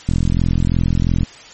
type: click train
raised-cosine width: 5 ms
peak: -4 dBFS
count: 50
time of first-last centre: 0.09-1.232 s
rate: 42.9 Hz
effects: white hiss -39 dBFS RMS until 1.53 s + MP3 32 kbps